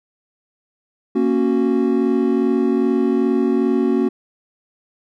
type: chord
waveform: triangle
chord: F# major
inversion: first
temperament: equal with one note detuned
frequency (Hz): 233.1 / 275.6 / 370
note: A#3 / C#4 / F#4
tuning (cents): 0 / -10 / 0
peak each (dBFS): -17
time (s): 1.15-4.09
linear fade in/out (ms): 10
effects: none